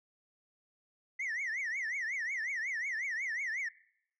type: tone with vibrato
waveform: sine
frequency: 1978 Hz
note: B6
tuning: 2 cents sharp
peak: -31 dBFS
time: 1.19-3.69 s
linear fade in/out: 10 ms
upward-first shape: triangle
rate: 5.5 Hz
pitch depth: 250 cents each way
effects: noise-tail reverb RT60 0.7 s tail -22 dB re dry + tanh soft clip ceiling -32 dBFS